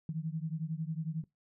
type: beating tone pair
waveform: sine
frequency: 155.56 / 166.56 Hz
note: D#3 / E3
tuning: 0 / +18 cents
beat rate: 11 Hz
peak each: -36 / -38 dBFS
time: 0.09-1.24 s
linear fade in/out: 2 ms
effects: noise-tail reverb RT60 0.2 s tail -22 dB re dry